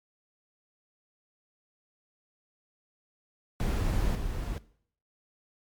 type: noise with level steps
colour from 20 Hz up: brown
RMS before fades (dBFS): -27 / -33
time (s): 3.6-4.58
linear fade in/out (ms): 0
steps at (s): 4.15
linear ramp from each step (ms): 5
effects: noise-tail reverb RT60 0.6 s tail -19 dB re dry + MP3 96 kbps